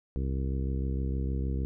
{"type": "harmonic tone", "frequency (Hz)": 66.5, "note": "C2", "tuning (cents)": 29, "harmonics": [1, 2, 3, 4, 5, 6, 7], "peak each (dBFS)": [-29, -35, -39, -41, -43, -45, -46], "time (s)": [0.16, 1.65], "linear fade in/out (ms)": 0, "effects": []}